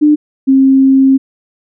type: tone pair in turn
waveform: sine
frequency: 299.4 / 267.7 Hz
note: D4 / C4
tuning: +33 / +40 cents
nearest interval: major second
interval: 193 cents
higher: first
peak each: -4 dBFS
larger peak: neither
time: 0.01-0.16 / 0.47-1.18 s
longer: second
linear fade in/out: 20 ms
effects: none